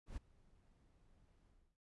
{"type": "noise with ADSR envelope", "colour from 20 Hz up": "brown", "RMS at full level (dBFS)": -45, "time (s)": [0.06, 1.77], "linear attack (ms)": 110, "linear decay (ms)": 12, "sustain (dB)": -24, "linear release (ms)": 290, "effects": ["noise-tail reverb RT60 0.1 s tail -25 dB re dry", "resampled to 24000 Hz"]}